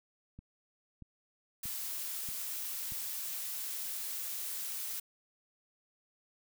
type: click train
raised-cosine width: 5 ms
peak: -36 dBFS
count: 5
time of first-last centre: 0.39-2.922 s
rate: 1.58 Hz
type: noise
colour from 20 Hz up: blue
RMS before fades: -39 dBFS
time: 1.63-5 s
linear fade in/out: 5 ms
effects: none